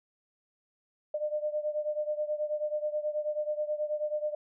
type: beating tone pair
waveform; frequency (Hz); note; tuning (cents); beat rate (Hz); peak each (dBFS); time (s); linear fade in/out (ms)
sine; 600 / 609.3; D5 / D#5; +37 / -36; 9.3; -31 / -34; 1.14-4.35; 5
effects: none